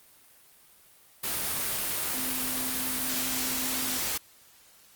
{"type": "tone in noise", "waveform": "sine", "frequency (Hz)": 257.7, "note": "C4", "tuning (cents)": -26, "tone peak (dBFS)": -38, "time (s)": [2.14, 3.98], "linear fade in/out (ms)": 10, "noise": "white", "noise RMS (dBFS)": -30, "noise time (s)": [1.23, 4.18], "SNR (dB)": -11, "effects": ["white hiss -57 dBFS RMS until 4.95 s", "Opus 32 kbps"]}